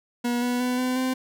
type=tone with pitch steps; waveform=40% pulse; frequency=241.2 / 245.3 / 249.4 / 253.6 / 257.9 Hz; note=B3 / B3 / B3 / B3 / C4; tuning=-41 / -12 / +17 / +46 / -25 cents; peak=-22 dBFS; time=0.24-1.14 s; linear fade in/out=10 ms; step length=180 ms; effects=none